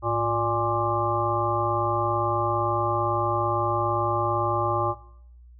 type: harmonic tone with a mistuned harmonic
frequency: 117.7 Hz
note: A#2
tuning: 17 cents sharp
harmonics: 1 / 3 / 5 / 7 / 9 / 10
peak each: -29 / -29 / -29 / -29 / -29 / -29 dBFS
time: 0.02-4.95 s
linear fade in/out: 50 ms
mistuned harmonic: 1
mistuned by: -130 cents
effects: noise-tail reverb RT60 0.7 s tail -18 dB re dry + added 60 Hz sine -46 dBFS peak until 5.59 s